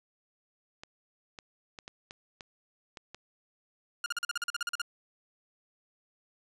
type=clicks; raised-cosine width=0.2 ms; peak=-26 dBFS; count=8; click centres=0.835 / 1.388 / 1.788 / 1.879 / 2.109 / 2.408 / 2.972 / 3.146 s
type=tone bursts; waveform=sawtooth; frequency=1416 Hz; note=F6; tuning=23 cents sharp; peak=-26 dBFS; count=13; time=4.04-4.817 s; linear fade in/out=2 ms; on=21 ms; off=42 ms
effects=low-pass 10000 Hz 12 dB/octave